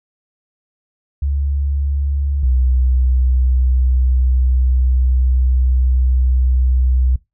sine tone pair in turn, 70.2 / 63.43 Hz, C#2 / B1, +22 / +47 cents, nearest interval major second, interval 175 cents, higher first, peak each -15 / -11 dBFS, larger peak second, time 1.22-2.43 / 2.43-7.16 s, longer second, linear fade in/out 5 ms, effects noise-tail reverb RT60 0.2 s tail -21 dB re dry

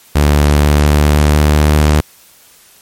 sawtooth tone with pitch glide, 73.42 to 75.27 Hz, D2 to D2, 0 to +43 cents, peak -3 dBFS, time 0.15-2.01 s, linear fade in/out 10 ms, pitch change +43 cents, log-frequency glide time 0.5-1.74 s, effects white hiss -44 dBFS RMS until 2.81 s + MP3 64 kbps

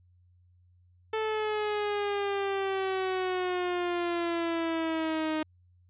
sawtooth exponential sweep, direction down, 440 to 309.8 Hz, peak -24 dBFS, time 1.13-5.43 s, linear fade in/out 5 ms, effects added 89 Hz sine -59 dBFS peak until 5.89 s + resampled to 8000 Hz

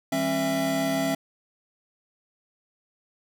square tone cluster, 163.4 / 200.7 / 270.4 / 664 Hz, E3 / G3 / C#4 / E5, -15 / +41 / -43 / +12 cents, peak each -35 / -36 / -27 / -28 dBFS, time 0.12-1.15 s, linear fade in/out 5 ms, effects none

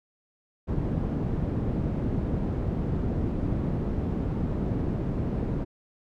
white low-pass noise, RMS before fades -28 dBFS, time 0.67-5.65 s, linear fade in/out 20 ms, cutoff 220 Hz, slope 12 dB/octave, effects none

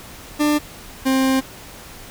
40% pulse tone pair in turn, 297.6 / 264.4 Hz, D4 / C4, +23 / +18 cents, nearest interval major second, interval 205 cents, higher first, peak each -14 dBFS, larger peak neither, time 0.39-0.59 / 1.05-1.41 s, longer second, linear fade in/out 20 ms, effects pink hiss -39 dBFS RMS until 2.1 s

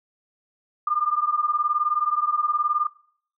sine beating tone pair, 1194 / 1213 Hz, D6 / D#6, +28 / -44 cents, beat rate 19 Hz, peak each -23 dBFS, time 0.87-2.87 s, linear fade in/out 5 ms, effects noise-tail reverb RT60 0.6 s tail -23 dB re dry

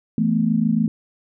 sine chord, E suspended fourth, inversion none, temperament equal with one note detuned, 167.21 / 220 / 246.9 Hz, E3 / A3 / B3, +25 / 0 / 0 cents, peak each -22 / -18 / -23 dBFS, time 0.18-0.88 s, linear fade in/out 2 ms, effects none

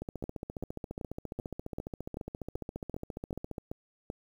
two click trains, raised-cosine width 2 ms, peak -24 / -23 dBFS, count 53 / 11, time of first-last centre 0.02-3.582 / 0.24-4.101 s, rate 14.6 / 2.59 Hz, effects 9-bit

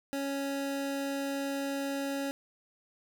25% pulse tone, 277.2 Hz, C#4, in tune, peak -28 dBFS, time 0.13-2.31 s, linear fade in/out 0 ms, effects none

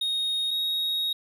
triangle tone pair in turn, 3729 / 3766 Hz, A#7 / A#7, 0 / +17 cents, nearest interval unison, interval 17 cents, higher second, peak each -23 dBFS, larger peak neither, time 0.01-0.51 / 0.51-1.13 s, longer second, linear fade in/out 5 ms, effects none

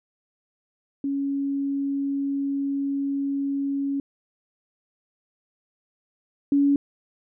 sine tone pair in turn, 278.1 / 282.3 Hz, C#4 / C#4, +6 / +32 cents, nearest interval unison, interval 26 cents, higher second, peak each -23 / -16 dBFS, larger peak second, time 1.04-4 / 6.52-6.76 s, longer first, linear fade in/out 2 ms, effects none

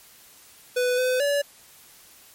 square tone with pitch steps, 496.7 / 507 / 572 Hz, B4 / B4 / D5, +10 / +45 / -46 cents, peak -21 dBFS, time 0.76-1.42 s, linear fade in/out 10 ms, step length 220 ms, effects white hiss -51 dBFS RMS until 2.34 s + MP3 64 kbps

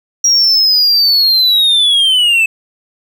triangle linear sweep, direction down, 5690 to 2600 Hz, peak -6 dBFS, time 0.24-2.46 s, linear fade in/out 5 ms, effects none

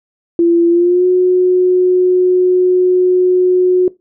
sine tone with pitch glide, 340.4 to 364.8 Hz, F4 to F#4, -44 to -24 cents, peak -7 dBFS, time 0.39-3.88 s, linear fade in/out 2 ms, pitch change +120 cents, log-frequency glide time 0.69-1.06 s, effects noise-tail reverb RT60 0.2 s tail -19 dB re dry

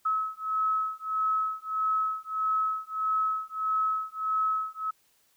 sine beating tone pair, 1288 / 1289.6 Hz, E6 / E6, -41 / -38 cents, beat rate 1.6 Hz, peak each -29 dBFS, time 0.05-4.91 s, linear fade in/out 10 ms, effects white hiss -67 dBFS RMS until 5.36 s

